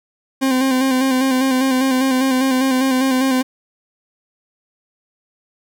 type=tone with vibrato; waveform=40% pulse; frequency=261.6 Hz; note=C4; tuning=in tune; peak=-13 dBFS; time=0.41-3.43 s; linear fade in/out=20 ms; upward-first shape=square; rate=5 Hz; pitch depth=35 cents each way; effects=none